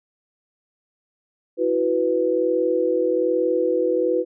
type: chord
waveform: sine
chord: E suspended second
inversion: none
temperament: just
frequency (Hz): 329.6 / 370.8 / 494.4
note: E4 / F#4 / B4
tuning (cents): 0 / +4 / +2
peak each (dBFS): -24 / -23 / -20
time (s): 1.57-4.25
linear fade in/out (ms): 50
effects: none